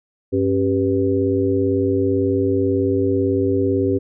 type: harmonic tone with a mistuned harmonic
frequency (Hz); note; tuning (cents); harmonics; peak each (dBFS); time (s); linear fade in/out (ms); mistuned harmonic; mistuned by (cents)
98; G2; 0; 1 / 3 / 4 / 5; -23 / -20 / -19 / -24; 0.32-3.99; 20; 3; -120
effects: none